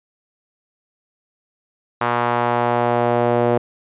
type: tone with band-pass filter sweep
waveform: sawtooth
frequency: 120 Hz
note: B2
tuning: 49 cents flat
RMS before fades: -18 dBFS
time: 2.01-3.58 s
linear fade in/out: 5 ms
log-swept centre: 1100 to 530 Hz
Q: 1.7
effects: resampled to 8000 Hz